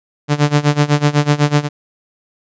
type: tone with tremolo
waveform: sawtooth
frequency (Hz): 146.83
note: D3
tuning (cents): 0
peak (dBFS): -4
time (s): 0.28-1.69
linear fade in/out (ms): 50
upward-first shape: sine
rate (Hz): 8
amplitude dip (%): 90
effects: resampled to 16000 Hz